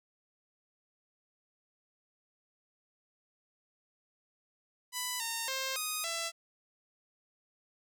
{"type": "tone with pitch steps", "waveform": "5% pulse", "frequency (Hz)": [995, 916, 530, 1245, 668], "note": ["B5", "A#5", "C5", "D#6", "E5"], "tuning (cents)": [13, -31, 22, 1, 23], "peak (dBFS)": -22, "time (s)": [4.92, 6.32], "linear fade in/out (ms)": 50, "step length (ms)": 280, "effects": []}